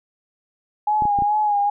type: tone with vibrato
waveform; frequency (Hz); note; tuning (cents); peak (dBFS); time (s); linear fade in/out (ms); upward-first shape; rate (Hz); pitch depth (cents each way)
sine; 830.6; G#5; 0; -16; 0.87-1.7; 5; sine; 2.4; 45
type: clicks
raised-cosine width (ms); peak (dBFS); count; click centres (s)
3; -17; 4; 1.022 / 1.054 / 1.188 / 1.222
effects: none